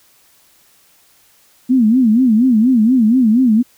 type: tone with vibrato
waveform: sine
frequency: 236.7 Hz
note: A#3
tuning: 27 cents sharp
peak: -8 dBFS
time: 1.69-3.63 s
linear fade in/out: 20 ms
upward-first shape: sine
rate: 4.2 Hz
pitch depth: 190 cents each way
effects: white hiss -52 dBFS RMS until 3.77 s